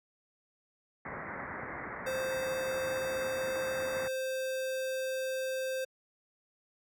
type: low-pass noise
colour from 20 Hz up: white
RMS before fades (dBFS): -41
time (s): 1.05-4.08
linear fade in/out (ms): 5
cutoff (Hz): 2100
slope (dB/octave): 96
type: tone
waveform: square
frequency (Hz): 523.3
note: C5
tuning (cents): 0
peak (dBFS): -33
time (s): 2.06-5.85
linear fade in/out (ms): 10
effects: high-pass 60 Hz 12 dB/octave